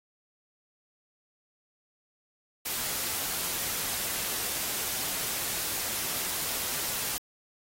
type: noise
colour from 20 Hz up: white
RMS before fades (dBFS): -32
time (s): 2.65-7.18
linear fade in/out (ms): 10
effects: AAC 48 kbps